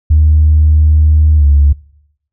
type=tone with pitch glide; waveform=sine; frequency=76.7 to 71.56 Hz; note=D#2 to D2; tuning=-24 to -44 cents; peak=-3 dBFS; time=0.1-1.73 s; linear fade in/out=10 ms; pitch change=-120 cents; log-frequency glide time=1.37-1.45 s; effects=noise-tail reverb RT60 0.8 s tail -24 dB re dry + tanh soft clip ceiling 0 dBFS